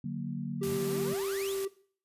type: chord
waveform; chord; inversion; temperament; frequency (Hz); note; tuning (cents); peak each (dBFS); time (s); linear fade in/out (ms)
sine; D augmented; none; equal; 146.83 / 185 / 233.1; D3 / F#3 / A#3; 0 / 0 / 0; -37; 0.04-1.14; 5
type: tone with pitch glide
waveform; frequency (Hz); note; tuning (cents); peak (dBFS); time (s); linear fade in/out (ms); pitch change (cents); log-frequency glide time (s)
triangle; 391.8 to 389.5; G4 to G4; -1 to -11; -29; 0.61-1.68; 10; -10; 1.48-1.57
type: noise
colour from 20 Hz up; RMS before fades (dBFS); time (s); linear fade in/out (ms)
white; -42; 0.63-1.65; 0
type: exponential sweep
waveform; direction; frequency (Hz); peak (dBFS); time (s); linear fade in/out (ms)
sawtooth; up; 73.42 to 4324; -38; 0.64-1.56; 50
effects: noise-tail reverb RT60 0.5 s tail -18 dB re dry + resampled to 32000 Hz